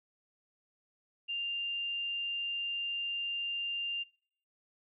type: tone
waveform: sine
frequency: 2794 Hz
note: F7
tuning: in tune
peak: -33 dBFS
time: 1.28-4.04 s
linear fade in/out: 20 ms
effects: noise-tail reverb RT60 0.7 s tail -26 dB re dry